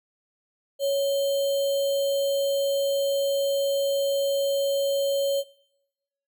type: tone with sample-and-hold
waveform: sine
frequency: 556 Hz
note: C#5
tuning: 5 cents sharp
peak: -21 dBFS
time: 0.79-5.44 s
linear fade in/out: 50 ms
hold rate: 3675 Hz
effects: noise-tail reverb RT60 0.9 s tail -22 dB re dry